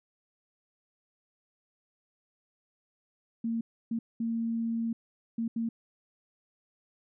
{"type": "tone bursts at uneven times", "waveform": "sine", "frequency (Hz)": 229.1, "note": "A#3", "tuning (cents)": -30, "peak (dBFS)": -28, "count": 5, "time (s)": [[3.44, 3.61], [3.91, 3.99], [4.2, 4.93], [5.38, 5.48], [5.56, 5.69]], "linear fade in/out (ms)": 5, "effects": []}